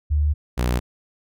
sine / sawtooth tone pair in turn, 74.3 / 61.37 Hz, D2 / B1, +21 / -10 cents, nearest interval minor third, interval 331 cents, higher first, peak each -16 / -15 dBFS, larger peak second, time 0.1-0.34 / 0.57-0.8 s, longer first, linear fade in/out 20 ms, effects none

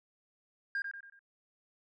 sine tone with echo, 1609 Hz, G6, 45 cents sharp, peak -29 dBFS, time 0.75-0.82 s, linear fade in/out 2 ms, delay 93 ms, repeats 4, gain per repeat -7 dB, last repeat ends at 1.192 s, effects tanh soft clip ceiling -30 dBFS

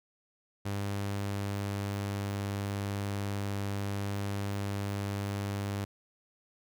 sawtooth tone, 100.3 Hz, G2, 40 cents sharp, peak -28 dBFS, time 0.65-5.85 s, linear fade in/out 10 ms, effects none

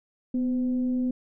sine tone with frequency modulation, 250.3 Hz, B3, 23 cents sharp, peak -23 dBFS, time 0.34-1.11 s, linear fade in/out 5 ms, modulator 265 Hz, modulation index 0.26, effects none

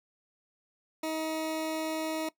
20% pulse tone, 316.8 Hz, D#4, 31 cents sharp, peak -26 dBFS, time 1.03-2.29 s, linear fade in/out 5 ms, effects noise-tail reverb RT60 0.1 s tail -19 dB re dry

